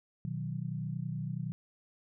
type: chord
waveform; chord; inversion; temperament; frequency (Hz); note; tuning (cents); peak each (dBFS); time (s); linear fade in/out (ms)
sine; B major; none; equal; 123.47 / 155.56 / 185; B2 / D#3 / F#3; 0 / 0 / 0; -38 / -37 / -40; 0.25-1.52; 0
effects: none